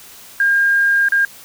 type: tone with dropouts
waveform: sine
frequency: 1611 Hz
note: G6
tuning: 47 cents sharp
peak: -11 dBFS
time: 0.4-1.25 s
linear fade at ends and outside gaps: 2 ms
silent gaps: 1.086-1.121 s
effects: white hiss -40 dBFS RMS until 1.44 s